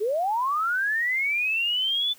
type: linear sweep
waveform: sine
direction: up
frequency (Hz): 390.1 to 3520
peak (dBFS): -22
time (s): 0-2.14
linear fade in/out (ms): 20
effects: white hiss -53 dBFS RMS until 2.18 s